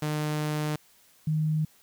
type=tone pair in turn; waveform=sawtooth / sine; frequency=151.5 / 155.13 Hz; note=D#3 / D#3; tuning=-46 / -5 cents; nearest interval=unison; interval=41 cents; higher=second; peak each=-23 dBFS; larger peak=neither; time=0.02-0.76 / 1.27-1.65 s; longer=first; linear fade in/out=5 ms; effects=white hiss -60 dBFS RMS until 1.82 s